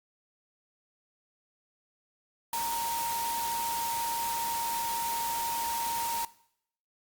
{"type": "tone in noise", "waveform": "sine", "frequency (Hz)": 929, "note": "A#5", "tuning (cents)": -6, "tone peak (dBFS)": -31, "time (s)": [2.53, 6.25], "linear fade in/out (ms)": 2, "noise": "white", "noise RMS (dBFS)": -36, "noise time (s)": [2.53, 6.25], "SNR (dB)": 2, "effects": ["noise-tail reverb RT60 0.7 s tail -19 dB re dry", "Opus 48 kbps"]}